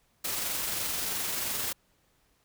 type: noise with amplitude modulation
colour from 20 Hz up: white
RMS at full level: -31 dBFS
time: 0.24-1.73 s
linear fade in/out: 10 ms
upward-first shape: sine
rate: 23 Hz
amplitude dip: 25%
effects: pink hiss -69 dBFS RMS until 2.44 s